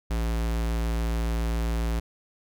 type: tone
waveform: square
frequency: 56.7 Hz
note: A#1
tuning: 47 cents flat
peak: -25 dBFS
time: 0.1-2 s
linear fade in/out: 10 ms
effects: none